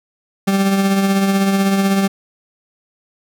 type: tone with tremolo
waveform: 40% pulse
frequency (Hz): 195.5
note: G3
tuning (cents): -4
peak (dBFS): -10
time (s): 0.47-2.08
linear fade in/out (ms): 10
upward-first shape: triangle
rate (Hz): 16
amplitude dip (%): 45
effects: none